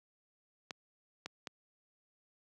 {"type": "clicks", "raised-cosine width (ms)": 0.2, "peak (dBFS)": -23, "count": 3, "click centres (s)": [0.708, 1.26, 1.472], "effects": ["high-pass 150 Hz 12 dB/octave"]}